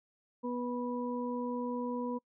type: harmonic tone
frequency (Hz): 245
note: B3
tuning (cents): -14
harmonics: 1 / 2 / 4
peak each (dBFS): -35 / -38 / -41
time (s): 0.43-2.19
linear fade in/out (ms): 20
effects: noise-tail reverb RT60 0.1 s tail -26 dB re dry